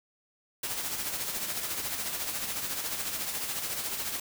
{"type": "noise with tremolo", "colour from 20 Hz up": "white", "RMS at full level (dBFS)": -32, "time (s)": [0.63, 4.2], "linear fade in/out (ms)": 5, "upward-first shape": "sine", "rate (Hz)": 14, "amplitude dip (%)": 45, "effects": []}